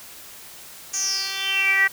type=tone with band-pass filter sweep; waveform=10% pulse; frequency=388.8 Hz; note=G4; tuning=14 cents flat; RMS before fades=-22 dBFS; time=0.93-1.88 s; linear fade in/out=10 ms; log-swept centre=6900 to 1800 Hz; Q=8.5; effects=white hiss -42 dBFS RMS until 1.92 s